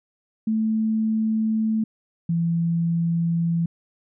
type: tone pair in turn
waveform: sine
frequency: 219.7 / 168 Hz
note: A3 / E3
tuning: -2 / +33 cents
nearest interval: perfect fourth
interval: 465 cents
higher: first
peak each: -19 dBFS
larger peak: neither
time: 0.47-1.84 / 2.29-3.66 s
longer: neither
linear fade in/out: 5 ms
effects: none